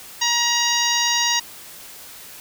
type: harmonic tone with a mistuned harmonic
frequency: 949 Hz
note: A#5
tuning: 31 cents sharp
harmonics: 1 / 2 / 3 / 4 / 5 / 6 / 7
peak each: -25 / -25 / -25 / -25 / -25 / -25 / -25 dBFS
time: 0.21-1.4 s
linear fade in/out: 10 ms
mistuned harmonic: 7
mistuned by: -16 cents
effects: white hiss -40 dBFS RMS until 2.4 s